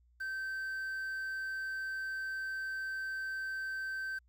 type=tone with quantisation; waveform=triangle; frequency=1551 Hz; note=G6; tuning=19 cents flat; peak=-34 dBFS; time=0.2-4.19 s; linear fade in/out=10 ms; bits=10; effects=added 60 Hz sine -64 dBFS peak until 4.28 s